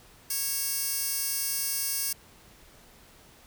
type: tone with high-pass filter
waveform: 15% pulse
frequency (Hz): 550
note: C#5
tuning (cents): -14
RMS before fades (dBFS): -30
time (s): 0.3-2.13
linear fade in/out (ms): 5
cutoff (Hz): 7900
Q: 0.74
effects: pink hiss -55 dBFS RMS until 3.46 s